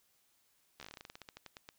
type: slowing click train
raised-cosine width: 0.2 ms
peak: -30 dBFS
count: 19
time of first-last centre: 0.8-1.689 s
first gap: 13 ms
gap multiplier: 1.14
effects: white hiss -73 dBFS RMS until 1.78 s